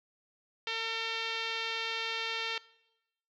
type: tone with low-pass filter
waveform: 5% pulse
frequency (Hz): 452.4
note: A4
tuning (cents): +48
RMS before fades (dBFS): -35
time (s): 0.67-2.58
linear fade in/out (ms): 2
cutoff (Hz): 3400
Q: 1.9
effects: noise-tail reverb RT60 0.9 s tail -21 dB re dry